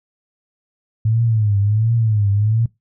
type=tone with vibrato; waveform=sine; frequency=107.9 Hz; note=A2; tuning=33 cents flat; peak=-13 dBFS; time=1.05-2.66 s; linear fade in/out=5 ms; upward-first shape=triangle; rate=1.4 Hz; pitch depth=150 cents each way; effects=noise-tail reverb RT60 0.2 s tail -22 dB re dry